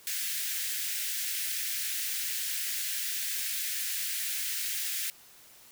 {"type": "high-pass noise", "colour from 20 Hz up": "white", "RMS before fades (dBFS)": -33, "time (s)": [0.07, 5.1], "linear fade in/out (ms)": 0, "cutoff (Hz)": 1600, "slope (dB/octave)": 48, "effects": ["white hiss -55 dBFS RMS until 5.71 s"]}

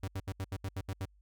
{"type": "tone bursts", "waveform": "45% pulse", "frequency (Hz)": 96, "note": "G2", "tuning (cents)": -36, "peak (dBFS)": -34, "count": 9, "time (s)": [0.03, 1.054], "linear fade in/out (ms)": 5, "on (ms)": 48, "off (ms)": 74, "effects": ["added 50 Hz sine -61 dBFS peak until 1.21 s"]}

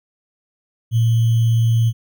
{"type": "tone with sample-and-hold", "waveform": "sine", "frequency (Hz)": 114.7, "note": "A#2", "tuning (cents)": -28, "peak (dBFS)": -12, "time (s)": [0.91, 1.93], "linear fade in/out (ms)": 50, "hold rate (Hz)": 3150, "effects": []}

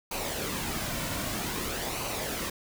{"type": "noise with flanger", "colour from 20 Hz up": "pink", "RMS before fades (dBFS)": -33, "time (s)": [0.11, 2.5], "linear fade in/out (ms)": 5, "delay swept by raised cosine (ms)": [0.57, 2.47], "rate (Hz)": 0.52, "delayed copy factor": -0.5, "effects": []}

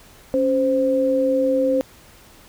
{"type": "tone pair together", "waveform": "sine", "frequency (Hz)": [276, 521], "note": ["C#4", "C5"], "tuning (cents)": [-7, -7], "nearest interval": "major seventh", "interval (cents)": 1100, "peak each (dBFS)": [-21, -17], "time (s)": [0.34, 1.81], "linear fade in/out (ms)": 0, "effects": ["pink hiss -48 dBFS RMS until 2.48 s"]}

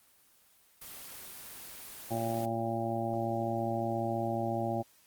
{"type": "noise", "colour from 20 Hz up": "white", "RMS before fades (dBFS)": -46, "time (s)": [0.81, 2.46], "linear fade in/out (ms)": 10}
{"type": "harmonic tone", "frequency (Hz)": 114.5, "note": "A#2", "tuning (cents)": -31, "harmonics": [1, 2, 3, 5, 6, 7], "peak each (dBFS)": [-37, -37, -37, -37, -37, -37], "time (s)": [2.1, 4.83], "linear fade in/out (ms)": 20}
{"effects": ["white hiss -64 dBFS RMS until 5.06 s", "Opus 24 kbps"]}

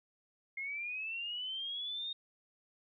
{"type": "linear sweep", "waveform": "sine", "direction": "up", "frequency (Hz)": [2125, 3712], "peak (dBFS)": -37, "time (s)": [0.57, 2.13], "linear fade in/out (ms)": 5, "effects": []}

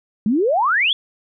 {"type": "exponential sweep", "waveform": "sine", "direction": "up", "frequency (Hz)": [197.4, 3503], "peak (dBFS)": -14, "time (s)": [0.26, 0.93], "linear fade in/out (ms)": 2, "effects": []}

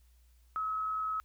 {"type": "tone with amplitude modulation", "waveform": "sine", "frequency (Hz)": 1284, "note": "E6", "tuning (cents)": -46, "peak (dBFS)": -30, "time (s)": [0.56, 1.2], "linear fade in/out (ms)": 0, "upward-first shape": "sine", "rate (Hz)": 110, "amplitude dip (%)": 25, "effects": ["added 60 Hz sine -60 dBFS peak until 1.24 s", "white hiss -73 dBFS RMS until 1.24 s"]}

